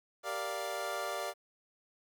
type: chord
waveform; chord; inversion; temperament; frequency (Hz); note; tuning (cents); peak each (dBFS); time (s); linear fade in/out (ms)
25% pulse; G minor seventh; none; equal; 392 / 466.2 / 587.3 / 698.5; G4 / Bb4 / D5 / F5; 0 / 0 / 0 / 0; -40 / -40 / -35 / -36; 0.23-1.34; 50
effects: 11-bit